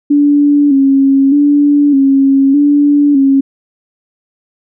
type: tone with vibrato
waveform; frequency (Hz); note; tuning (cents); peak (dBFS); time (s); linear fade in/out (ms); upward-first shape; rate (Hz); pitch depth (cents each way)
sine; 280.9; C#4; +23; -5; 0.1-3.41; 10; square; 0.82; 52
effects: none